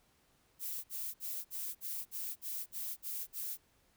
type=noise bursts; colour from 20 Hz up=violet; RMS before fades=-40 dBFS; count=10; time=0.59-3.576 s; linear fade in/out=50 ms; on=250 ms; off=54 ms; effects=pink hiss -71 dBFS RMS until 3.96 s